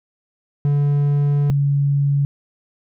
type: tone pair in turn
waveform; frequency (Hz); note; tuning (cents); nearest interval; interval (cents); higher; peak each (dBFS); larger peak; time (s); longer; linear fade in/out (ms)
triangle / sine; 143.9 / 141.35; D3 / C#3; -35 / +34; unison; 31; first; -12 / -14; first; 0.65-1.5 / 1.5-2.25; first; 0
effects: none